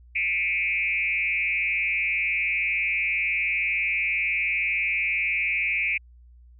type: tone with frequency modulation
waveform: sine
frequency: 2349 Hz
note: D7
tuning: in tune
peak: -22 dBFS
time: 0.15-5.98 s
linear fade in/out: 10 ms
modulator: 179 Hz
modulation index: 1.2
effects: added 60 Hz sine -48 dBFS peak until 6.59 s